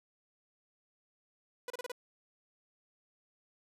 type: tone bursts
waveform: sawtooth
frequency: 493.9 Hz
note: B4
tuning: in tune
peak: -34 dBFS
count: 5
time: 1.68-1.918 s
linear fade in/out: 2 ms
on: 22 ms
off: 32 ms
effects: resampled to 32000 Hz + 11-bit